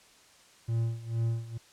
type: tone with tremolo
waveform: triangle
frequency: 115 Hz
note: A#2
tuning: 23 cents flat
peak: -23 dBFS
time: 0.68-1.58 s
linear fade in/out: 10 ms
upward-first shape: sine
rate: 2.2 Hz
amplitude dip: 85%
effects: white hiss -58 dBFS RMS until 1.72 s + low-pass 8000 Hz 12 dB/octave